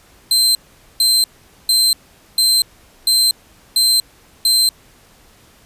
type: tone bursts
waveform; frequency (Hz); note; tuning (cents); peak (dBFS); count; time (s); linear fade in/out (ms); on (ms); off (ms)
sawtooth; 4111; C8; -31; -8; 7; 0.31-4.69; 2; 240; 450
effects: pink hiss -49 dBFS RMS until 5.65 s + resampled to 32000 Hz